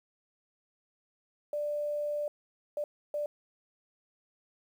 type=tone bursts at uneven times; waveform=sine; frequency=590 Hz; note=D5; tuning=8 cents sharp; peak=-30 dBFS; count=3; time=1.53-2.28 / 2.77-2.84 / 3.14-3.26 s; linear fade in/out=2 ms; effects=10-bit